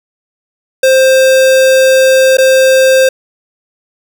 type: tone with dropouts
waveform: square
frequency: 525 Hz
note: C5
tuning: 6 cents sharp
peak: -5 dBFS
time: 0.83-3.09 s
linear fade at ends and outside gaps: 5 ms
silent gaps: 2.371-2.383 s
effects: none